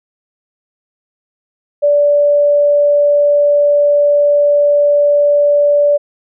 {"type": "tone", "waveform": "sine", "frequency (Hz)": 581, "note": "D5", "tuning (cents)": -19, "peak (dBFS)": -7, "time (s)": [1.82, 5.98], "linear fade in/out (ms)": 20, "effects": []}